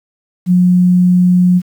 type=tone; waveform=sine; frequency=180 Hz; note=F#3; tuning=47 cents flat; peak=-6 dBFS; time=0.46-1.62 s; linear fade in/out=50 ms; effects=7-bit